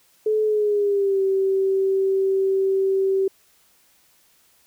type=tone with pitch glide; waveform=sine; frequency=430.6 to 385.8 Hz; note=A4 to G4; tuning=-37 to -28 cents; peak=-17 dBFS; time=0.26-3.28 s; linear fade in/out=5 ms; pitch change=-191 cents; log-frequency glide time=0.44-1.22 s; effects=white hiss -59 dBFS RMS until 4.66 s